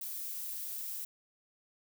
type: noise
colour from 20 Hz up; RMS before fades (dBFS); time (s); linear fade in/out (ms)
violet; -40; 0.01-1.05; 5
effects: none